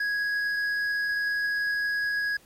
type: tone with hard clipping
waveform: sine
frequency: 1661.2 Hz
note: G#6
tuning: in tune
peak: -26 dBFS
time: 0-2.37 s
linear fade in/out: 5 ms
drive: 5 dB
effects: pink hiss -57 dBFS RMS until 2.45 s + MP3 64 kbps